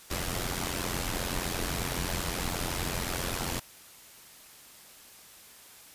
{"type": "noise with amplitude modulation", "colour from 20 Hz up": "pink", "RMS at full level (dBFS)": -29, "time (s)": [0.1, 3.6], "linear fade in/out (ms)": 10, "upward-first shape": "sine", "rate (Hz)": 88, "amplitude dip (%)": 75, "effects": ["white hiss -52 dBFS RMS until 5.94 s", "resampled to 32000 Hz"]}